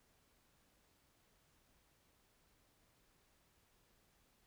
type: silence
effects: pink hiss -74 dBFS RMS until 4.46 s